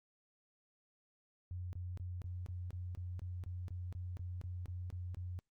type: tone bursts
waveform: sine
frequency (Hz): 89.6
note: F2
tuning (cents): +45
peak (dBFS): -40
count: 16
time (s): 1.51-5.39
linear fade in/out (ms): 0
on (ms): 220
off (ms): 24
effects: Opus 48 kbps